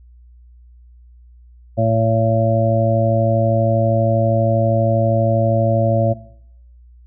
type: harmonic tone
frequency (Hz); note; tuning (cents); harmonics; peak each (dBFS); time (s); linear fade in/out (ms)
112.5; A2; +39; 1 / 2 / 3 / 5 / 6; -17 / -22 / -27 / -18 / -20; 1.77-6.14; 20
effects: noise-tail reverb RT60 0.7 s tail -18 dB re dry + added 60 Hz sine -42 dBFS peak until 7.06 s